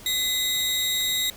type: tone pair together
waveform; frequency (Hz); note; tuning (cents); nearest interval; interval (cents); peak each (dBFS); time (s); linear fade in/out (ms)
sawtooth; 2027 / 3776; B6 / A#7; +45 / +22; major seventh; 1077; -28 / -20; 0.06-1.3; 2
effects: pink hiss -45 dBFS RMS until 1.36 s